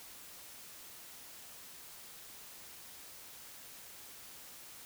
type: silence
effects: white hiss -52 dBFS RMS until 4.85 s